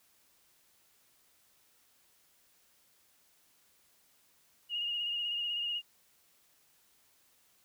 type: tone with vibrato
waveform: sine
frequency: 2855 Hz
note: F7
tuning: 37 cents sharp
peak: -32 dBFS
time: 4.69-5.82 s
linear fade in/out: 50 ms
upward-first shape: sine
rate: 16 Hz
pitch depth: 31 cents each way
effects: white hiss -68 dBFS RMS until 7.64 s